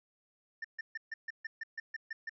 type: tone bursts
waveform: triangle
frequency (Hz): 1792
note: A6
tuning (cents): +31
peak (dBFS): -35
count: 11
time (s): 0.62-2.295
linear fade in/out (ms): 5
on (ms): 25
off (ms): 140
effects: resampled to 16000 Hz